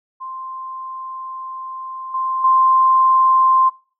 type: tone with level steps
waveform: sine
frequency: 1046.5 Hz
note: C6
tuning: in tune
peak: -27 / -18 / -10 dBFS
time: 0.2-3.7 s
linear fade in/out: 20 ms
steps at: 2.14 / 2.44 s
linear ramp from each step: 5 ms
effects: noise-tail reverb RT60 0.4 s tail -23 dB re dry